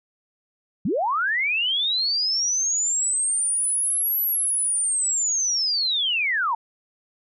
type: linear two-way sweep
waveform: sine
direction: up then down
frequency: 145.5 to 11880 to 859 Hz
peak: -20 dBFS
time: 0.85-6.55 s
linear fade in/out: 5 ms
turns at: 4.22 s
effects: none